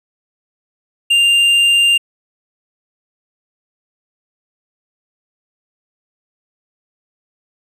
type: tone with tanh clipping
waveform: sine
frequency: 2794 Hz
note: F7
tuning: in tune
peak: -10 dBFS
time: 1.1-1.98 s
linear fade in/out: 10 ms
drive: 7 dB
effects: resampled to 32000 Hz